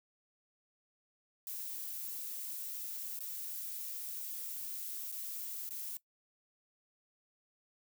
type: noise with dropouts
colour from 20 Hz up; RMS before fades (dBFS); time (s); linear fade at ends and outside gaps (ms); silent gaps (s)
violet; -42; 1.47-5.97; 1; 3.191-3.205 / 5.117-5.123 / 5.691-5.707
effects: noise-tail reverb RT60 0.1 s tail -18 dB re dry